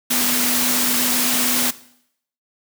sine tone in noise, 246.9 Hz, B3, in tune, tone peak -25 dBFS, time 0.1-1.71 s, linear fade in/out 10 ms, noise white, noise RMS -19 dBFS, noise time 0.1-1.71 s, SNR -9 dB, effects noise-tail reverb RT60 0.7 s tail -18 dB re dry + high-pass 150 Hz 12 dB/octave

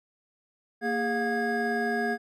triangle tone cluster, 231.6 / 411.1 / 713 / 1649 Hz, A#3 / G#4 / F5 / G#6, -11 / -18 / +36 / -13 cents, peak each -29 dBFS, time 0.81-2.18 s, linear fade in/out 50 ms, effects none

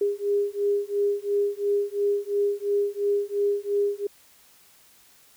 sine beating tone pair, 404.8 / 407.7 Hz, G#4 / G#4, -44 / -32 cents, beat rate 2.9 Hz, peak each -25 dBFS, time 0.01-4.07 s, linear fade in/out 5 ms, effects white hiss -56 dBFS RMS until 5.36 s

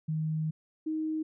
sine tone pair in turn, 156.8 / 313.6 Hz, D#3 / D#4, +14 / +14 cents, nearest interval octave, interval 1200 cents, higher second, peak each -28 / -29 dBFS, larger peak first, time 0.08-0.51 / 0.86-1.23 s, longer first, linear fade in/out 10 ms, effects none

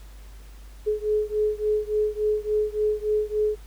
sine beating tone pair, 423.2 / 426.7 Hz, G#4 / G#4, +33 / +47 cents, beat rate 3.5 Hz, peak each -24 / -25 dBFS, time 0.86-3.56 s, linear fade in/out 20 ms, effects added 50 Hz sine -41 dBFS peak until 3.66 s + pink hiss -54 dBFS RMS until 3.66 s

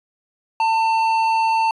triangle tone with hard clipping, 896 Hz, A5, 31 cents sharp, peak -17 dBFS, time 0.6-1.71 s, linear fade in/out 2 ms, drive 12 dB, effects resampled to 24000 Hz

